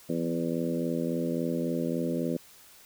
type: harmonic tone with a mistuned harmonic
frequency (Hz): 83.6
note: E2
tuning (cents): +25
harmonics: 2 / 3 / 4 / 5 / 6 / 7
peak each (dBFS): -33 / -31 / -34 / -38 / -35 / -39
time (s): 0.09-2.37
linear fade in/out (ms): 5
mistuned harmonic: 2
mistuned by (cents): +23
effects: white hiss -54 dBFS RMS until 2.85 s